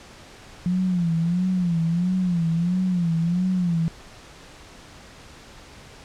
sine tone with vibrato, 174.61 Hz, F3, in tune, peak -19 dBFS, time 0.66-3.88 s, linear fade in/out 0 ms, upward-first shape sine, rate 1.5 Hz, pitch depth 110 cents each way, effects pink hiss -45 dBFS RMS until 6.04 s + low-pass 7000 Hz 12 dB/octave

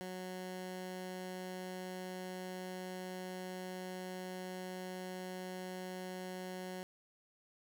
15% pulse tone, 184.2 Hz, F#3, 7 cents flat, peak -36 dBFS, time 0.01-6.83 s, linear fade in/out 0 ms, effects none

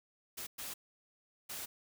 white noise bursts at uneven times, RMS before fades -43 dBFS, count 3, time 0.37-0.47 / 0.58-0.74 / 1.49-1.66 s, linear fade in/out 10 ms, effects none

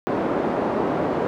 pink band-pass noise, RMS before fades -23 dBFS, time 0.07-1.27 s, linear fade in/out 0 ms, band 270 to 760 Hz, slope 12 dB/octave, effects none

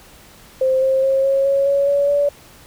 sine tone with pitch steps, 523.3 / 530.3 / 537.4 / 544.6 / 551.9 / 559.2 / 566.7 / 574.3 Hz, C5 / C5 / C5 / C#5 / C#5 / C#5 / C#5 / D5, 0 / +23 / +46 / -31 / -8 / +15 / +38 / -39 cents, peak -13 dBFS, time 0.61-2.29 s, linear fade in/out 5 ms, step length 210 ms, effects pink hiss -45 dBFS RMS until 2.66 s

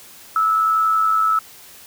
sine tone with amplitude modulation, 1305 Hz, E6, 18 cents flat, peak -12 dBFS, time 0.36-1.39 s, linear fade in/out 2 ms, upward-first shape sine, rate 101 Hz, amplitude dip 45%, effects white hiss -43 dBFS RMS until 1.86 s

